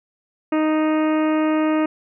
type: harmonic tone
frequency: 310.6 Hz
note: D#4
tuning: 3 cents flat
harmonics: 1 / 2 / 3 / 4 / 5 / 6 / 7 / 8 / 9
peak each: -17 / -24 / -30 / -29 / -37 / -36 / -38 / -38 / -41 dBFS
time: 0.52-1.86 s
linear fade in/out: 5 ms
effects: none